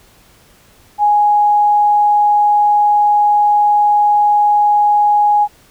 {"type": "tone", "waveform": "sine", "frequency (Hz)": 830.6, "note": "G#5", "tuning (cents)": 0, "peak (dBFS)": -8, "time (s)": [0.98, 5.48], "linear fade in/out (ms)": 50, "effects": ["pink hiss -48 dBFS RMS until 5.7 s"]}